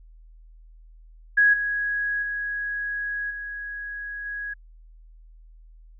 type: tone with level steps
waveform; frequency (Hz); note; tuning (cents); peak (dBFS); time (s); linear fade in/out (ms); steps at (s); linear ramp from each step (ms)
sine; 1661.2; G#6; 0; -14 / -23 / -26 / -31 / -29; 1.37-4.54; 10; 1.53 / 2.22 / 3.3 / 4.25; 10
effects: added 40 Hz sine -46 dBFS peak until 5.99 s